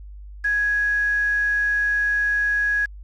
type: tone with quantisation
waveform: sine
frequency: 1666 Hz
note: G#6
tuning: 5 cents sharp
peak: -18 dBFS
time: 0.44-2.86 s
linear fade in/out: 10 ms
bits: 6
effects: added 50 Hz sine -36 dBFS peak until 3.03 s + low-pass 5000 Hz 12 dB/octave